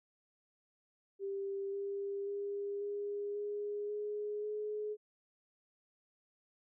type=tone with pitch steps; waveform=sine; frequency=394.2 / 398.8 / 403.4 / 408.1 / 412.8 / 417.6 / 422.5 Hz; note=G4 / G4 / G4 / G#4 / G#4 / G#4 / G#4; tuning=+10 / +30 / +50 / -30 / -10 / +10 / +30 cents; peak=-36 dBFS; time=1.19-4.97 s; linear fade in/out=50 ms; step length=540 ms; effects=none